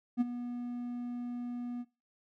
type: tone with ADSR envelope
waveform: triangle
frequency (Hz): 242.8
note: B3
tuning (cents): -29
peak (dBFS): -21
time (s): 0.17-1.85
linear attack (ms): 39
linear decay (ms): 23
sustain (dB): -13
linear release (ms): 43
effects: noise-tail reverb RT60 0.3 s tail -19 dB re dry